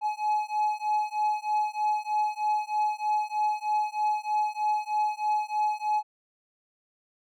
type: beating tone pair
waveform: triangle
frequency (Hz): 846 / 849.2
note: G#5 / G#5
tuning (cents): +32 / +38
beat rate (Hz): 3.2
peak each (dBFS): -26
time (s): 0.01-6.03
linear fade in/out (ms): 50
effects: none